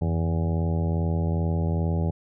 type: harmonic tone with a mistuned harmonic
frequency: 82.41 Hz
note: E2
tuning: in tune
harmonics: 1 / 2 / 3 / 4 / 5 / 6 / 7 / 8 / 9 / 10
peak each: -24 / -26 / -36 / -37 / -36 / -41 / -38 / -50 / -42 / -42 dBFS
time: 0.01-2.11 s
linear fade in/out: 10 ms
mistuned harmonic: 1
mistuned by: +110 cents
effects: none